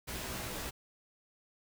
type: noise with comb filter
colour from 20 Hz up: pink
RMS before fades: -40 dBFS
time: 0.07-0.71 s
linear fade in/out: 20 ms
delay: 16 ms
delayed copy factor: +1
effects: none